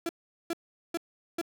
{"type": "tone bursts", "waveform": "35% pulse", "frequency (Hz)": 336.6, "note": "E4", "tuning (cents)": 36, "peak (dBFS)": -27, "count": 4, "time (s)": [0.06, 1.414], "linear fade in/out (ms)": 2, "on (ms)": 31, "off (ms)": 410, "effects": []}